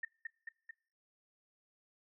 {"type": "tone with echo", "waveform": "sine", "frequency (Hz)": 1822, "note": "A#6", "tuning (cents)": -40, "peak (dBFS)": -35, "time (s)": [0.03, 0.05], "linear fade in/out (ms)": 5, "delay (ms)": 220, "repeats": 3, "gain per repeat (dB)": -3, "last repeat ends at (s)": 0.71, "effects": ["noise-tail reverb RT60 0.5 s tail -24 dB re dry"]}